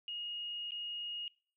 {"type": "tone with dropouts", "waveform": "sine", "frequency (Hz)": 2868, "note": "F7", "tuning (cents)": 45, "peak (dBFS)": -38, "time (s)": [0.08, 1.28], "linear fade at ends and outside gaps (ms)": 1, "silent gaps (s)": [0.708, 0.719], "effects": ["noise-tail reverb RT60 0.4 s tail -21 dB re dry"]}